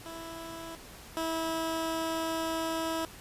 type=tone pair in turn; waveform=15% pulse; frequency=329.6 / 325.3 Hz; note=E4 / E4; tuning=0 / -23 cents; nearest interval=unison; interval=23 cents; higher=first; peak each=-34 / -24 dBFS; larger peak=second; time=0.06-0.75 / 1.17-3.05 s; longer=second; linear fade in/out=0 ms; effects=pink hiss -49 dBFS RMS until 3.2 s + resampled to 32000 Hz

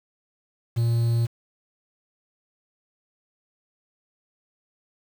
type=tone with quantisation; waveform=triangle; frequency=116.8 Hz; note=A#2; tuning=4 cents sharp; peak=-17 dBFS; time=0.76-1.27 s; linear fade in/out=20 ms; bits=7; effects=none

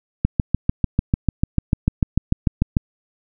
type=click train; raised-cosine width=5 ms; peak=-3 dBFS; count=18; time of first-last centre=0.25-2.769 s; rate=6.75 Hz; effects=none

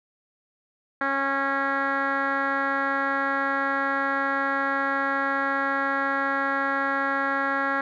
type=tone with low-pass filter; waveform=10% pulse; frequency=274.6 Hz; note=C#4; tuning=16 cents flat; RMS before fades=-25 dBFS; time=1.01-7.81 s; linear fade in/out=2 ms; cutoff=1700 Hz; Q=3.2; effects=none

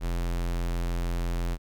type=tone; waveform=square; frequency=43.07 Hz; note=F1; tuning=23 cents flat; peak=-27 dBFS; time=0-1.58 s; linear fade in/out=50 ms; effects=none

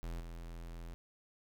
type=tone with level steps; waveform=square; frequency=42.04 Hz; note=E1; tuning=35 cents sharp; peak=-40 / -45 dBFS; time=0.03-0.94 s; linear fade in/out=0 ms; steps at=0.2 s; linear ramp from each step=10 ms; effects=11-bit

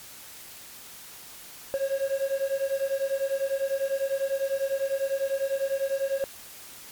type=beating tone pair; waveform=triangle; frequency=540 / 550 Hz; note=C#5 / C#5; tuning=-45 / -14 cents; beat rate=10 Hz; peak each=-26 dBFS; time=1.74-6.24 s; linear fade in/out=0 ms; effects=white hiss -45 dBFS RMS until 6.91 s + MP3 96 kbps

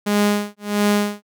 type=tone with tremolo; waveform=sawtooth; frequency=206.3 Hz; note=G#3; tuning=11 cents flat; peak=-10 dBFS; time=0.06-1.23 s; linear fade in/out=10 ms; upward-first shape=sine; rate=1.5 Hz; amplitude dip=100%; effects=none

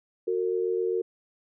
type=tone pair together; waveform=sine; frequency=367.5 / 455.2 Hz; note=F#4 / A#4; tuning=-12 / -41 cents; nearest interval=major third; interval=371 cents; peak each=-27 dBFS; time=0.27-1.02 s; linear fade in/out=10 ms; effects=none

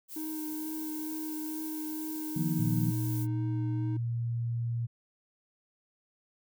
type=noise; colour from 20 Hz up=violet; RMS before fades=-42 dBFS; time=0.08-3.27 s; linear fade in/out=50 ms
type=tone with vibrato; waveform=triangle; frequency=311.1 Hz; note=D#4; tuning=in tune; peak=-33 dBFS; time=0.16-3.97 s; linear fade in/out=5 ms; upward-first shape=sine; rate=2.2 Hz; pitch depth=11 cents each way
type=chord; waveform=sine; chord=Eb suspended second; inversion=none; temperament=equal with one note detuned; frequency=155.56 / 174.61 / 235.5 Hz; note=Eb3 / F3 / Bb3; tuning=0 / 0 / +18 cents; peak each=-31 / -31 / -36 dBFS; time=2.36-2.91 s; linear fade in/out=5 ms
type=tone; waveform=sine; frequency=117.5 Hz; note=A#2; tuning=14 cents sharp; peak=-29 dBFS; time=2.58-4.87 s; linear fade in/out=20 ms
effects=none

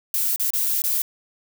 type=noise with dropouts; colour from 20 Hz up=violet; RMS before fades=-22 dBFS; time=0.14-1.02 s; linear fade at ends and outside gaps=2 ms; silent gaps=0.361-0.397 / 0.505-0.535 / 0.82-0.839 s; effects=none

